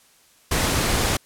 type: noise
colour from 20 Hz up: pink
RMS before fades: -21 dBFS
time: 0.51-1.17 s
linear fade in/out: 5 ms
effects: white hiss -56 dBFS RMS until 1.25 s + low-pass 12000 Hz 12 dB/octave